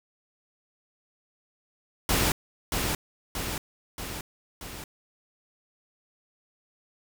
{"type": "noise with echo", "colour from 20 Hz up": "pink", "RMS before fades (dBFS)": -24, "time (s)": [2.09, 2.32], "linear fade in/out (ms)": 2, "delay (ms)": 630, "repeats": 4, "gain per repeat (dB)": -4, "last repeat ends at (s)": 4.84, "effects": []}